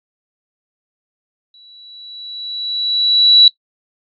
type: tone with exponential growth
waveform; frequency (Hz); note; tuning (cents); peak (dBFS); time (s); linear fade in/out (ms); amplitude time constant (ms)
sine; 3928; B7; -10; -3; 1.54-3.48; 2; 420
effects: noise-tail reverb RT60 0.1 s tail -20 dB re dry + AAC 64 kbps